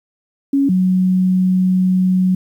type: tone pair in turn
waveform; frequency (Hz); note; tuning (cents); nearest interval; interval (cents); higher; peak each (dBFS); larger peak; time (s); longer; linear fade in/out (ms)
sine; 277.2 / 185.01; C#4 / F#3; 0 / 0; perfect fifth; 700; first; -11; neither; 0.53-0.69 / 0.69-2.35; second; 5
effects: 8-bit